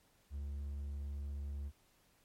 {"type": "tone", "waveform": "triangle", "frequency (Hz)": 71, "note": "C#2", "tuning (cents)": 42, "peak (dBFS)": -37, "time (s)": [0.3, 1.72], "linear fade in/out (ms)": 50, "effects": ["pink hiss -71 dBFS RMS until 2.24 s", "MP3 64 kbps"]}